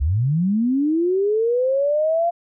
sine linear sweep, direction up, 61 to 696 Hz, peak -16 dBFS, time 0-2.31 s, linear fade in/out 20 ms, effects none

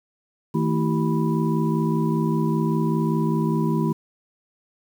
sine tone cluster, 159.6 / 224.7 / 327.1 / 386.4 / 984 Hz, D#3 / A3 / E4 / G4 / B5, +44 / +37 / -13 / -25 / -7 cents, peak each -22 / -24 / -27 / -29 / -31 dBFS, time 0.54-3.93 s, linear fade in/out 10 ms, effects 8-bit

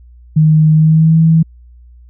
sine tone with pitch glide, 155.56 to 161.89 Hz, D#3 to E3, 0 to -31 cents, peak -5 dBFS, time 0.36-1.43 s, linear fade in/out 10 ms, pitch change +69 cents, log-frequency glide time 0.74-1.18 s, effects added 60 Hz sine -37 dBFS peak until 2.09 s

